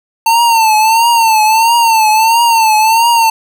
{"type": "tone with vibrato", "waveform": "square", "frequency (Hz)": 899, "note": "A5", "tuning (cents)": 37, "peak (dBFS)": -7, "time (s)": [0.26, 3.3], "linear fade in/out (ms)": 5, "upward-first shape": "triangle", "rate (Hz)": 1.5, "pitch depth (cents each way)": 94, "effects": []}